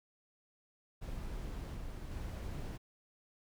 brown noise with level steps, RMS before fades -42 / -44 / -41 dBFS, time 1.01-2.78 s, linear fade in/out 20 ms, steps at 1.76 / 2.11 s, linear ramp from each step 5 ms, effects none

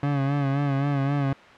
30% pulse tone with vibrato, 140.1 Hz, C#3, 19 cents sharp, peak -19 dBFS, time 0.03-1.33 s, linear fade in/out 2 ms, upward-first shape sine, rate 3.8 Hz, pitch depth 53 cents each way, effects white hiss -46 dBFS RMS until 1.57 s + low-pass 2000 Hz 12 dB/octave

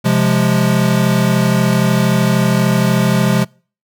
square chord, F minor, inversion second, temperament equal, 130.81 / 174.61 / 207.7 Hz, C3 / F3 / Ab3, 0 / 0 / 0 cents, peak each -16 dBFS, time 0.04-3.45 s, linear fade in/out 20 ms, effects noise-tail reverb RT60 0.4 s tail -26 dB re dry

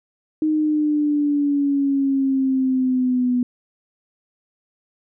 sine exponential sweep, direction down, 311.1 to 245.9 Hz, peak -16 dBFS, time 0.42-3.43 s, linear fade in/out 2 ms, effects none

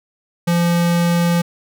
square tone, 171.9 Hz, F3, 27 cents flat, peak -14 dBFS, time 0.47-1.42 s, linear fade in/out 10 ms, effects none

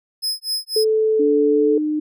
40% pulse tone with tremolo, 5100 Hz, D#8, 42 cents sharp, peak -18 dBFS, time 0.22-0.85 s, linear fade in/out 20 ms, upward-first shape sine, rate 4 Hz, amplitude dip 100%
sine tone, 436.8 Hz, A4, 13 cents flat, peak -14 dBFS, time 0.76-1.78 s, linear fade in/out 5 ms
sine tone with pitch glide, 293.7 to 304.1 Hz, D4 to D#4, 0 to -40 cents, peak -18 dBFS, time 1.19-2 s, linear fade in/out 10 ms, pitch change +60 cents, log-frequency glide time 1.45-1.78 s
effects none

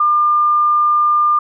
sine tone, 1200 Hz, D6, 37 cents sharp, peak -10 dBFS, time 0-1.39 s, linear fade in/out 5 ms, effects none

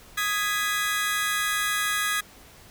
sawtooth chord, G# minor, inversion second, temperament just, 1245.9 / 1661.2 / 1993.5 Hz, D#6 / G#6 / B6, +2 / 0 / +16 cents, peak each -25 / -23 / -27 dBFS, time 0.17-2.21 s, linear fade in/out 10 ms, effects pink hiss -50 dBFS RMS until 2.7 s

